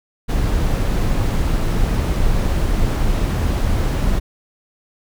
brown noise, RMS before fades -17 dBFS, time 0.28-4.2 s, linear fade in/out 20 ms, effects none

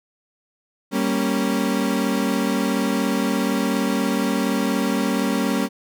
35% pulse chord, G diminished, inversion none, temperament equal, 196 / 233.1 / 277.2 Hz, G3 / Bb3 / Db4, 0 / 0 / 0 cents, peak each -22 dBFS, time 0.91-5.69 s, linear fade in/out 50 ms, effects none

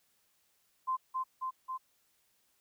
sine tone with echo, 1039 Hz, C6, 12 cents flat, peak -29 dBFS, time 0.87-0.97 s, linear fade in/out 20 ms, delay 270 ms, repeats 3, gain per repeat -2 dB, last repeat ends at 1.78 s, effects white hiss -73 dBFS RMS until 2.6 s

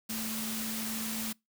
sine tone in noise, 221.4 Hz, A3, 11 cents sharp, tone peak -37 dBFS, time 0.09-1.33 s, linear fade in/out 10 ms, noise white, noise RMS -37 dBFS, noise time 0.09-1.33 s, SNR -3 dB, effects noise-tail reverb RT60 0.2 s tail -26 dB re dry

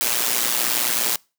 white noise with amplitude modulation, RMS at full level -18 dBFS, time 0.01-1.16 s, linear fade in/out 0 ms, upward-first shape sine, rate 119 Hz, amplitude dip 75%, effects noise-tail reverb RT60 0.3 s tail -25 dB re dry + high-pass 200 Hz 12 dB/octave

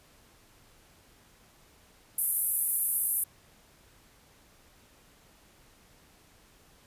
white band-pass noise, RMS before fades -29 dBFS, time 2.18-3.24 s, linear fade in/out 5 ms, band 10000 to 13000 Hz, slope 48 dB/octave, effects pink hiss -60 dBFS RMS until 6.86 s + resampled to 32000 Hz

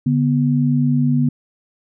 sine tone pair together, 144.55 / 245 Hz, D3 / B3, -27 / -14 cents, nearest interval major sixth, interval 913 cents, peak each -16 dBFS, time 0.06-1.29 s, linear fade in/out 5 ms, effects none

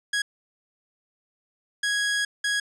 sawtooth tone bursts at uneven times, 1658 Hz, G#6, 3 cents flat, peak -19 dBFS, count 3, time 0.13-0.22 / 1.83-2.25 / 2.44-2.6 s, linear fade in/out 5 ms, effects resampled to 22050 Hz

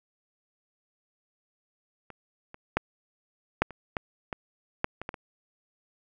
clicks, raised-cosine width 0.5 ms, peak -28 / -28 / -8 / -6 / -27 / -14 / -17 / -9 / -21 / -18 / -24 dBFS, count 11, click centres 2.103 / 2.544 / 2.77 / 3.62 / 3.707 / 3.968 / 4.328 / 4.844 / 5.016 / 5.091 / 5.142 s, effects none

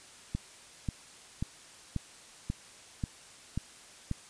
click train, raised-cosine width 5 ms, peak -19 dBFS, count 8, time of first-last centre 0.35-4.113 s, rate 1.86 Hz, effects white hiss -53 dBFS RMS until 4.29 s + resampled to 22050 Hz

